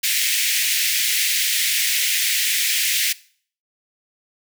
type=high-pass noise; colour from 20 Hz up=pink; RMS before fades=-20 dBFS; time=0.03-3.13 s; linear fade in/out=10 ms; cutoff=1900 Hz; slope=48 dB/octave; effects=noise-tail reverb RT60 0.5 s tail -20 dB re dry